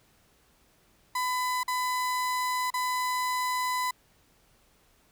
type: tone with dropouts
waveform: 35% pulse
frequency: 1003 Hz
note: B5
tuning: 26 cents sharp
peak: -25 dBFS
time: 1.15-3.91 s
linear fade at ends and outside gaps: 5 ms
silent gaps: 1.633-1.679 / 2.704-2.739 s
effects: pink hiss -64 dBFS RMS until 5.11 s